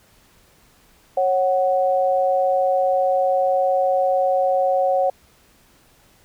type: tone pair together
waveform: sine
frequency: 548 / 743.2 Hz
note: C#5 / F#5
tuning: -20 / +7 cents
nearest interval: perfect fourth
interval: 527 cents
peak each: -18 / -19 dBFS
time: 1.17-5.1 s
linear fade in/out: 5 ms
effects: pink hiss -55 dBFS RMS until 6.24 s